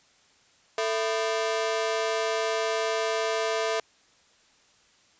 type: ring-modulated tone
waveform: sawtooth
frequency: 554.4 Hz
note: C#5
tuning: in tune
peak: -18 dBFS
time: 0.78-3.8 s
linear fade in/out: 2 ms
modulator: 110 Hz
effects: white hiss -61 dBFS RMS until 5.19 s + resampled to 16000 Hz